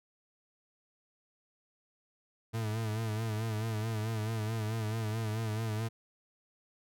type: tone with vibrato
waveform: 40% pulse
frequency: 110 Hz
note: A2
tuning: in tune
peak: -31 dBFS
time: 2.53-5.89 s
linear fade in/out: 20 ms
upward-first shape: sine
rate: 4.6 Hz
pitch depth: 62 cents each way
effects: none